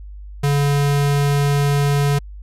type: tone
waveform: square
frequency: 142.7 Hz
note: D3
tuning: 49 cents flat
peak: -15 dBFS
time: 0.43-2.19 s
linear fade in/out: 10 ms
effects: added 50 Hz sine -32 dBFS peak until 2.42 s + resampled to 32000 Hz